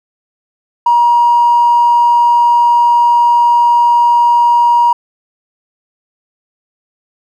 triangle tone with tanh clipping, 952 Hz, A#5, 36 cents sharp, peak -5 dBFS, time 0.86-4.93 s, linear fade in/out 5 ms, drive 1 dB, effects none

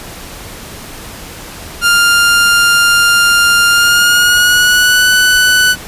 sawtooth tone with pitch glide, 1400 to 1491.8 Hz, F6 to F#6, +4 to +14 cents, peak -3 dBFS, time 1.81-5.76 s, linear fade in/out 50 ms, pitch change +110 cents, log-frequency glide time 3.7-5.09 s, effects pink hiss -29 dBFS RMS until 5.87 s + resampled to 32000 Hz

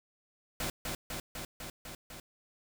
pink noise with echo, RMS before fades -35 dBFS, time 0.6-0.7 s, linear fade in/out 2 ms, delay 250 ms, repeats 6, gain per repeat -2 dB, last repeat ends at 2.2 s, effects none

